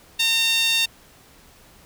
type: tone with high-pass filter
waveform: sawtooth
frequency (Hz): 912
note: A#5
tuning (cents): -38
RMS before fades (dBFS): -20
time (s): 0.19-0.86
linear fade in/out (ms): 10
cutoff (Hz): 3200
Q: 5.4
effects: pink hiss -51 dBFS RMS until 1.85 s